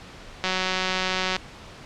click train, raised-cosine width 0.2 ms, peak -7 dBFS, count 173, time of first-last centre 0.44-1.365 s, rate 186 Hz, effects pink hiss -43 dBFS RMS until 1.85 s + low-pass 5000 Hz 12 dB/octave

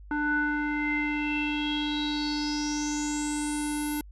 square tone with low-pass filter sweep, 297 Hz, D4, 20 cents sharp, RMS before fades -29 dBFS, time 0.11-4.01 s, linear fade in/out 2 ms, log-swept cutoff 1300 to 12000 Hz, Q 8, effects added 50 Hz sine -44 dBFS peak until 4.11 s

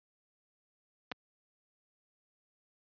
clicks, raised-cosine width 0.3 ms, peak -22 dBFS, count 2, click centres 1.116 / 1.12 s, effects high-pass 100 Hz 12 dB/octave + resampled to 11025 Hz

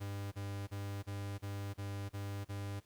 45% pulse tone bursts, 100 Hz, G2, 35 cents sharp, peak -39 dBFS, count 8, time 0-2.805 s, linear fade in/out 20 ms, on 320 ms, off 35 ms, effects pink hiss -70 dBFS RMS until 2.85 s

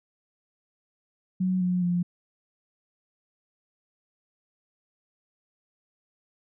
sine tone with pitch steps, 185 / 180.36 / 175.83 Hz, F#3 / F#3 / F3, 0 / -44 / +12 cents, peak -22 dBFS, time 1.4-2.03 s, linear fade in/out 10 ms, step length 210 ms, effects none

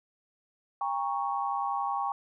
sine chord, G diminished, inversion none, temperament equal with one note detuned, 801.4 / 932.3 / 1108.7 Hz, G5 / Bb5 / Db6, +38 / 0 / 0 cents, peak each -31 / -35 / -32 dBFS, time 0.81-2.12 s, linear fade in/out 2 ms, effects none

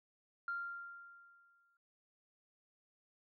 sine tone with exponential decay, 1391 Hz, F6, 7 cents flat, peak -35 dBFS, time 0.48-1.77 s, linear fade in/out 2 ms, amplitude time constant 280 ms, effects tanh soft clip ceiling -31 dBFS

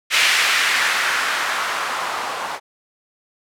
violet noise with low-pass filter sweep, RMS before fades -20 dBFS, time 0.1-2.6 s, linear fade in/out 50 ms, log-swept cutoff 2300 to 860 Hz, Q 1.6, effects none

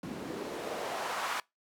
white noise with band-pass filter sweep, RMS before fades -37 dBFS, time 0.03-1.4 s, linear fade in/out 2 ms, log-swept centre 210 to 1200 Hz, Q 1.6, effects noise-tail reverb RT60 0.2 s tail -24 dB re dry

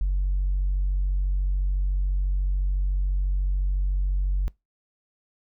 sine tone, 47 Hz, F#1, 28 cents sharp, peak -19 dBFS, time 0.01-4.48 s, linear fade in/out 0 ms, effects noise-tail reverb RT60 0.2 s tail -24 dB re dry + tanh soft clip ceiling -18 dBFS

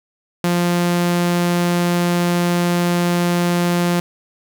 sawtooth tone, 174.61 Hz, F3, in tune, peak -11 dBFS, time 0.44-4 s, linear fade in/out 2 ms, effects 8-bit

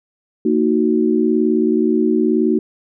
sine chord, D# minor, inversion second, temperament equal with one note detuned, 229.3 / 311.1 / 370 Hz, A#3 / D#4 / F#4, -28 / 0 / 0 cents, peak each -17 dBFS, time 0.45-2.59 s, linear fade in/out 5 ms, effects none

